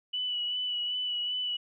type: tone with vibrato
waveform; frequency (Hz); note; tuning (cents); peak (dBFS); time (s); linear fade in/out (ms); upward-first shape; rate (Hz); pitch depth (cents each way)
sine; 2960; F#7; 0; -29; 0.13-1.57; 10; sine; 2.6; 23
effects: none